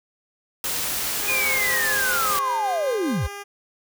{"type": "noise", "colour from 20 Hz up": "white", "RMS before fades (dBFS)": -26, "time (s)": [0.64, 2.39], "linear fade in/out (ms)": 2}
{"type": "tone with pitch glide", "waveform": "10% pulse", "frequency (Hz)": [410, 403.9], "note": ["G#4", "G#4"], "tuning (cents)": [-22, -48], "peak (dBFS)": -25, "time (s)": [1.2, 3.44], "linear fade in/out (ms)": 20, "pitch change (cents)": -26, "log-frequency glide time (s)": [1.38, 3.22]}
{"type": "linear sweep", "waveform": "sine", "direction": "down", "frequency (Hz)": [2489, 44.71], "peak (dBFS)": -21, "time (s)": [1.27, 3.28], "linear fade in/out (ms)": 20}
{"type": "tone with tremolo", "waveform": "20% pulse", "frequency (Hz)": 523.3, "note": "C5", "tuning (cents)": 0, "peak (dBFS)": -25, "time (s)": [1.29, 3.27], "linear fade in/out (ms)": 10, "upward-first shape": "triangle", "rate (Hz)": 5.1, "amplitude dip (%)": 55}
{"effects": []}